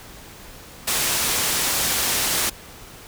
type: low-pass noise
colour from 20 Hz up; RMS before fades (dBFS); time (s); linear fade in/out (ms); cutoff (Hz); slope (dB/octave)
white; -22; 0.87-2.5; 10; 12000; 12
effects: pink hiss -42 dBFS RMS until 3.07 s